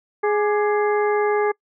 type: harmonic tone with a mistuned harmonic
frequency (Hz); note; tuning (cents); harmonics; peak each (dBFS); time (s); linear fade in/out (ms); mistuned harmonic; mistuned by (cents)
417.4; G#4; +9; 1 / 2 / 3 / 4 / 5; -18 / -24 / -28 / -30 / -32; 0.23-1.52; 10; 3; -89
effects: noise-tail reverb RT60 0.1 s tail -26 dB re dry